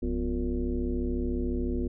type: tone with frequency modulation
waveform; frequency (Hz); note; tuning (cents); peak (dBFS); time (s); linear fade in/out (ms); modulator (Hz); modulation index
sine; 142; C#3; +42; -26; 0.02-1.88; 10; 106; 2.3
effects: none